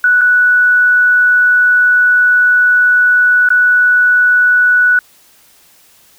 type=tone with dropouts; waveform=sine; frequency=1477 Hz; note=F#6; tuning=3 cents flat; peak=-6 dBFS; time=0.04-4.99 s; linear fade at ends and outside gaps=2 ms; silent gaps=0.211-0.215 / 3.489-3.503 s; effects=white hiss -47 dBFS RMS until 6.18 s